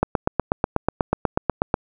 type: click train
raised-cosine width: 1 ms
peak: -3 dBFS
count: 15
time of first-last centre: 0.03-1.741 s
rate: 8.18 Hz
effects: none